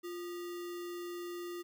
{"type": "tone with sample-and-hold", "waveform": "sine", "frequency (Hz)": 349.7, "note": "F4", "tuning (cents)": 2, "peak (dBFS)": -39, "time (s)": [0.03, 1.63], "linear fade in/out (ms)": 20, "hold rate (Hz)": 1575, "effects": []}